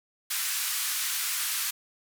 white band-pass noise, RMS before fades -30 dBFS, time 0.3-1.71 s, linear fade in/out 10 ms, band 1200 to 15000 Hz, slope 24 dB/octave, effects none

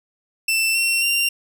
sawtooth tone with pitch steps, 2670 / 2720 / 2771 Hz, E7 / F7 / F7, +22 / -46 / -14 cents, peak -14 dBFS, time 0.48-1.29 s, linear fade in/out 5 ms, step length 270 ms, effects none

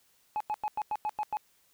sine tone bursts, 848 Hz, G#5, 36 cents sharp, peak -26 dBFS, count 8, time 0.36-1.37 s, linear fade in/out 0 ms, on 44 ms, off 94 ms, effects tanh soft clip ceiling -27 dBFS + white hiss -67 dBFS RMS until 1.73 s

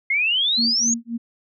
sine exponential sweep, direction up, 2100 to 6790 Hz, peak -17 dBFS, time 0.1-0.94 s, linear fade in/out 5 ms
sine tone with tremolo, 233.1 Hz, A#3, in tune, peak -21 dBFS, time 0.57-1.18 s, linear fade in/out 20 ms, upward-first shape sine, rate 3.7 Hz, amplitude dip 100%
effects none

